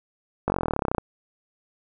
slowing click train, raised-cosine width 1 ms, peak -9 dBFS, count 20, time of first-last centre 0.48-0.982 s, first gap 20 ms, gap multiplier 1.03, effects none

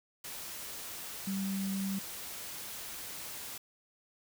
sine tone in noise, 194.6 Hz, G3, 12 cents flat, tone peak -32 dBFS, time 1.27-1.99 s, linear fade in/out 5 ms, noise white, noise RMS -43 dBFS, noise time 0.24-3.58 s, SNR +8 dB, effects none

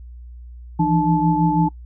sine tone cluster, 163.9 / 170 / 302.1 / 869 Hz, E3 / F3 / D4 / A5, -10 / -46 / +49 / -22 cents, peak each -20 dBFS, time 0.79-1.69 s, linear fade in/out 10 ms, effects noise-tail reverb RT60 0.1 s tail -25 dB re dry + added 60 Hz sine -35 dBFS peak until 1.85 s

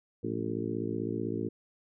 harmonic tone with a mistuned harmonic, 55.8 Hz, A1, 25 cents sharp, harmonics 2 / 3 / 4 / 5 / 6 / 7 / 8, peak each -39 / -42 / -38 / -37 / -37 / -38 / -40 dBFS, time 0.23-1.49 s, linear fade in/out 10 ms, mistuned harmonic 3, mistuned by +93 cents, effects none

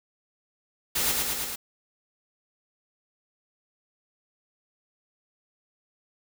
white noise with echo, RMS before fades -26 dBFS, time 0.95-1.12 s, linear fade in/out 10 ms, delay 110 ms, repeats 4, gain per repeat -2 dB, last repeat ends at 1.56 s, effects none

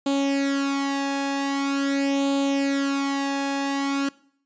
sawtooth tone with flanger, 277.2 Hz, C#4, in tune, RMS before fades -24 dBFS, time 0.06-4.09 s, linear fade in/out 5 ms, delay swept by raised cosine 0.27 to 1.18 ms, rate 0.44 Hz, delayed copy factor +0.7, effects noise-tail reverb RT60 0.6 s tail -21 dB re dry + resampled to 16000 Hz

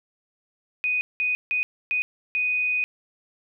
sine tone bursts at uneven times, 2489 Hz, D#7, in tune, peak -21 dBFS, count 5, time 0.84-1.01 / 1.2-1.35 / 1.51-1.63 / 1.91-2.02 / 2.35-2.84 s, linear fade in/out 0 ms, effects none

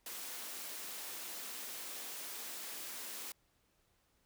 white high-pass noise, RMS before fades -45 dBFS, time 0.06-3.32 s, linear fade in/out 2 ms, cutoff 220 Hz, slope 24 dB/octave, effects pink hiss -75 dBFS RMS until 4.25 s

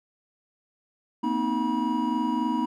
triangle tone cluster, 232.9 / 256.4 / 312.1 / 966 Hz, A#3 / C4 / D#4 / B5, -1 / -35 / +5 / -39 cents, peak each -27 dBFS, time 1.23-2.66 s, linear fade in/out 10 ms, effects none

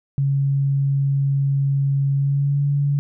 sine tone with pitch glide, 138.59 to 142.32 Hz, C#3 to C#3, 0 to +46 cents, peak -16 dBFS, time 0.18-2.99 s, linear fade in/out 0 ms, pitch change +46 cents, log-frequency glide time 2.13-2.63 s, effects none

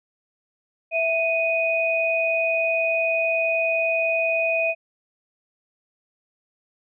sine tone pair together, 659.3 / 2489 Hz, E5 / D#7, 0 / 0 cents, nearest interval octave + major seventh, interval 2300 cents, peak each -22 dBFS, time 0.91-4.75 s, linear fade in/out 50 ms, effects none

